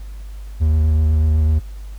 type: tone with vibrato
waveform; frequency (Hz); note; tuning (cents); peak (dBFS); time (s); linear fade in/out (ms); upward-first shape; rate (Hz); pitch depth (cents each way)
triangle; 77.78; D#2; 0; -10; 0.6-1.6; 20; sine; 8; 21
effects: added 50 Hz sine -29 dBFS peak until 1.98 s + pink hiss -50 dBFS RMS until 1.98 s